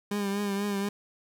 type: tone with vibrato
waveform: 30% pulse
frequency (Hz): 201.4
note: G3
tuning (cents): +47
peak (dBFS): -25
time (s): 0.11-0.89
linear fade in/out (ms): 5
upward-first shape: triangle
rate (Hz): 4.1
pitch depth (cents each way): 48
effects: none